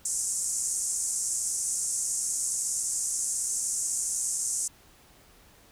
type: band-pass noise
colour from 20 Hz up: pink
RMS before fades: -30 dBFS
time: 0.05-4.68 s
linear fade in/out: 5 ms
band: 6400 to 9600 Hz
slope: 48 dB/octave
effects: pink hiss -57 dBFS RMS until 5.71 s